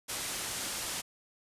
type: low-pass noise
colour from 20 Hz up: white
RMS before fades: -37 dBFS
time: 0.08-1.02 s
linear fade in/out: 20 ms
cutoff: 11000 Hz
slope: 24 dB/octave
effects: resampled to 32000 Hz